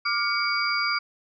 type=tone cluster; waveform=sine; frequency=1181 / 1411 / 2252 / 4777 Hz; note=D6 / F6 / C#7 / D8; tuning=+9 / +17 / +27 / +29 cents; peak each=-28 dBFS; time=0.05-0.99 s; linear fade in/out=10 ms; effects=none